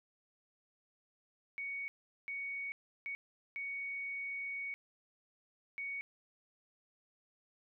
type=tone bursts at uneven times; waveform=sine; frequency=2233 Hz; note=C#7; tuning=12 cents sharp; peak=-38 dBFS; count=5; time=1.58-1.88 / 2.28-2.72 / 3.06-3.15 / 3.56-4.74 / 5.78-6.01 s; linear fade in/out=0 ms; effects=none